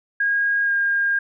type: tone with pitch glide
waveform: sine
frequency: 1633 to 1614.2 Hz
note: G#6 to G#6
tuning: -30 to -50 cents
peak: -17 dBFS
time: 0.2-1.19 s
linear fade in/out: 5 ms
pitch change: -20 cents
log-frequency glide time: 0.64-0.72 s
effects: none